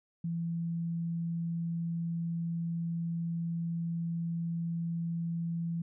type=tone; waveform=sine; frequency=167.9 Hz; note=E3; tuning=32 cents sharp; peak=-31 dBFS; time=0.24-5.82 s; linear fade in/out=5 ms; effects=none